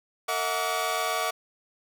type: tone cluster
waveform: sawtooth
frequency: 455.1 / 641 / 728 / 1147 Hz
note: A#4 / E5 / F#5 / D6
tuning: -42 / -49 / -28 / -41 cents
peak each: -32 / -28 / -27 / -26 dBFS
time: 0.28-1.31 s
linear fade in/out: 10 ms
effects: none